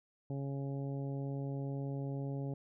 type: harmonic tone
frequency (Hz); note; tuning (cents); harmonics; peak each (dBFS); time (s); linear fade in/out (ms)
138.3; C#3; -4; 1 / 2 / 3 / 4 / 5 / 6; -37 / -43 / -47 / -49 / -55 / -57; 0.3-2.54; 2
effects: none